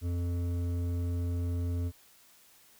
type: tone with hard clipping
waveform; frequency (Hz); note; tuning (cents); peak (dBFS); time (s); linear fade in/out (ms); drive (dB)
sine; 87.1; F2; -4; -31; 0.01-1.92; 50; 10
effects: white hiss -60 dBFS RMS until 2.79 s